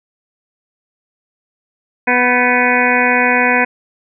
harmonic tone with a mistuned harmonic, 246.9 Hz, B3, in tune, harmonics 1 / 2 / 3 / 4 / 6 / 7 / 8 / 9 / 10, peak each -19 / -19 / -19 / -19 / -19 / -19 / -19 / -19 / -19 dBFS, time 2.07-3.65 s, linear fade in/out 10 ms, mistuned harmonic 6, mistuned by +41 cents, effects none

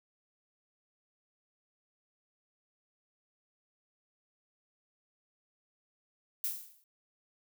violet noise with exponential decay, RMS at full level -31 dBFS, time 6.44-6.84 s, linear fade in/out 1 ms, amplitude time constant 86 ms, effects none

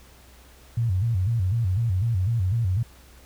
sine tone with vibrato, 103.83 Hz, G#2, in tune, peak -20 dBFS, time 0.77-2.83 s, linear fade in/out 5 ms, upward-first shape square, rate 4 Hz, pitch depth 200 cents each way, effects added 63 Hz sine -50 dBFS peak until 3.25 s + pink hiss -53 dBFS RMS until 3.25 s

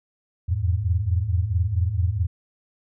sine tone cluster, 83.2 / 87.7 / 106.2 Hz, E2 / F2 / G#2, +17 / +8 / +39 cents, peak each -24 dBFS, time 0.48-2.27 s, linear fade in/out 20 ms, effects none

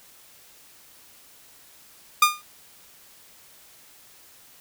sawtooth tone with exponential decay, 1213 Hz, D#6, 44 cents flat, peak -7 dBFS, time 2.22-2.42 s, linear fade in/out 5 ms, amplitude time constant 42 ms, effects white hiss -52 dBFS RMS until 4.6 s

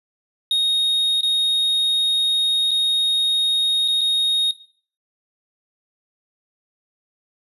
triangle tone with dropouts, 3729 Hz, A#7, in tune, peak -14 dBFS, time 0.51-4.51 s, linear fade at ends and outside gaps 2 ms, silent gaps 1.209-1.231 / 2.709-2.714 / 3.879-3.883 / 4.01-4.014 s, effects noise-tail reverb RT60 0.5 s tail -18 dB re dry + resampled to 32000 Hz

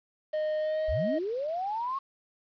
triangle tone with pitch glide, 616 to 627.1 Hz, D#5 to D#5, -17 to +13 cents, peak -25 dBFS, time 0.33-1.19 s, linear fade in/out 10 ms, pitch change +30 cents, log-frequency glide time 0.59-0.86 s
sine linear sweep, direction up, 37.28 to 1108.7 Hz, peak -29 dBFS, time 0.88-1.99 s, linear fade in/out 10 ms
effects resampled to 11025 Hz + 9-bit

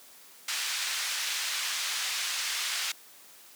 white band-pass noise, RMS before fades -32 dBFS, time 0.48-2.92 s, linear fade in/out 5 ms, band 1500 to 5600 Hz, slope 12 dB/octave, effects white hiss -53 dBFS RMS until 3.55 s + high-pass 200 Hz 12 dB/octave

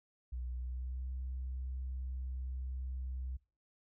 sine tone with pitch glide, 61.6 to 64.36 Hz, B1 to C2, -4 to -28 cents, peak -36 dBFS, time 0.32-3.37 s, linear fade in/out 10 ms, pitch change +76 cents, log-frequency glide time 0.53-1.09 s, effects noise-tail reverb RT60 0.4 s tail -25 dB re dry + tanh soft clip ceiling -34 dBFS

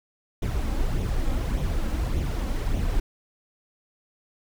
brown noise with flanger, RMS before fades -25 dBFS, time 0.42-3 s, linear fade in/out 5 ms, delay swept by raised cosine 0.31 to 3.81 ms, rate 1.7 Hz, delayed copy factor +0.55, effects none

